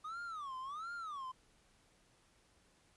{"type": "tone with vibrato", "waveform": "triangle", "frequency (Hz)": 1204, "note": "D6", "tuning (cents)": 43, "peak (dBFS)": -40, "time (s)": [0.04, 1.32], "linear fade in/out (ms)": 10, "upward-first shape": "sine", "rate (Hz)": 1.4, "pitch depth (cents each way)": 270, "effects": ["pink hiss -70 dBFS RMS until 2.96 s", "resampled to 24000 Hz"]}